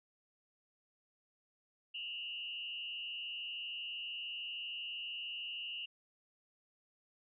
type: tone with frequency modulation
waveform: sine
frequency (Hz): 2838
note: F7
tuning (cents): +27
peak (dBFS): -40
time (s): 1.94-5.86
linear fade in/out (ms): 10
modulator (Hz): 125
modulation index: 0.99
effects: none